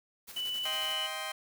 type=noise with tremolo; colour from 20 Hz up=white; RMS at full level=-45 dBFS; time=0.27-0.94 s; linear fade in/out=20 ms; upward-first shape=square; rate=11 Hz; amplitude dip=45%
type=tone; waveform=sine; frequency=2979 Hz; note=F#7; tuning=11 cents sharp; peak=-32 dBFS; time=0.36-1.07 s; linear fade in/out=10 ms
type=chord; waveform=15% pulse; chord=C minor; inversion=first; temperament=just; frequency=627.9 / 784.9 / 1046.5 Hz; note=Eb5 / G5 / C6; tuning=+16 / +2 / 0 cents; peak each=-34 dBFS; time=0.65-1.32 s; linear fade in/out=5 ms
effects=none